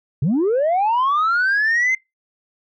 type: linear sweep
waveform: sine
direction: up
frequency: 119.2 to 2093 Hz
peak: -13 dBFS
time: 0.22-1.95 s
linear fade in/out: 5 ms
effects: noise-tail reverb RT60 0.2 s tail -26 dB re dry + tanh soft clip ceiling -13 dBFS